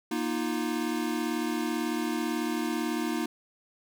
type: chord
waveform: square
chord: Bb suspended fourth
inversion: none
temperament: equal with one note detuned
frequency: 237 / 311.1 / 349.2 Hz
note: Bb3 / Eb4 / F4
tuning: +29 / 0 / 0 cents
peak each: -33 / -32 / -35 dBFS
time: 0.11-3.26 s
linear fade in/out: 5 ms
effects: none